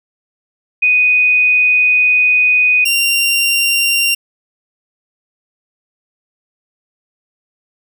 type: tone pair in turn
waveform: sine / sawtooth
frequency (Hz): 2489 / 2770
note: D#7 / F7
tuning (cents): 0 / -15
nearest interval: major second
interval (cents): 185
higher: second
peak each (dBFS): -8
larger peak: neither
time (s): 0.82-2.85 / 2.85-4.15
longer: first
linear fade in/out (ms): 10
effects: none